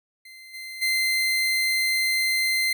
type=tone with level steps; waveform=30% pulse; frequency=2076 Hz; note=C7; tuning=14 cents flat; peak=-40 / -32 / -18 dBFS; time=0.25-2.73 s; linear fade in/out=5 ms; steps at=0.53 / 0.81 s; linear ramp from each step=20 ms; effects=none